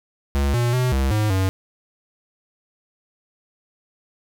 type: tone with pitch steps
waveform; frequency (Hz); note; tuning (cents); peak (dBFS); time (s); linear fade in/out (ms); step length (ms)
square; 69.9 / 120 / 126.4 / 66.9 / 106.7 / 94.9; C#2 / B2 / B2 / C2 / G#2 / F#2; +15 / -49 / +41 / +39 / +47 / +44; -18; 0.35-1.49; 0; 190
effects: none